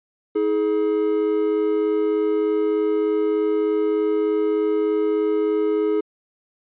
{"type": "tone pair together", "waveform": "triangle", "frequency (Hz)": [319, 422.3], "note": ["D#4", "G#4"], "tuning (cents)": [43, 29], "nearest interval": "perfect fourth", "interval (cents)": 486, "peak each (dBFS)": [-21, -17], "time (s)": [0.35, 6.01], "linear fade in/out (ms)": 10, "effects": ["resampled to 8000 Hz"]}